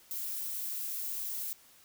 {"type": "noise", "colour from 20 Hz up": "violet", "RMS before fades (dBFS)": -37, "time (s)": [0.11, 1.53], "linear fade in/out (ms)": 0, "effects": ["white hiss -60 dBFS RMS until 1.84 s"]}